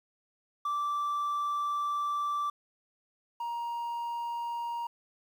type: tone pair in turn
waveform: triangle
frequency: 1168 / 941.3 Hz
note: D6 / A#5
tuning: -10 / +17 cents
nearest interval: major third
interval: 373 cents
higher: first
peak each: -26 / -30 dBFS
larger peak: first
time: 0.65-2.5 / 3.4-4.87 s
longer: first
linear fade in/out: 5 ms
effects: tanh soft clip ceiling -23 dBFS + 10-bit